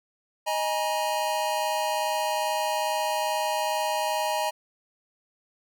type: chord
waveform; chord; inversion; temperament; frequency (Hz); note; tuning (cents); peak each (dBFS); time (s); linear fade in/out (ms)
square; D# suspended fourth; none; equal with one note detuned; 622.3 / 830.6 / 953; D#5 / G#5 / A#5; 0 / 0 / +38; -30; 0.46-4.51; 20
effects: none